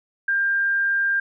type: tone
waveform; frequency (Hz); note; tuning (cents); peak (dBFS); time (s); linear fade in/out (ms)
sine; 1596; G6; +31; -18; 0.28-1.2; 5
effects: none